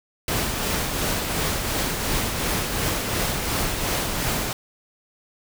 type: noise with tremolo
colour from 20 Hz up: pink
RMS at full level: -23 dBFS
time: 0.28-4.53 s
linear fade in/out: 2 ms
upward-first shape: triangle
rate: 2.8 Hz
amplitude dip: 40%
effects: none